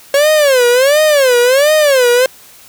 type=tone with vibrato; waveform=45% pulse; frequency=546 Hz; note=C#5; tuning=26 cents flat; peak=-7 dBFS; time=0.14-2.26 s; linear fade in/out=2 ms; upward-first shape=sine; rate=1.4 Hz; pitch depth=220 cents each way; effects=white hiss -40 dBFS RMS until 2.68 s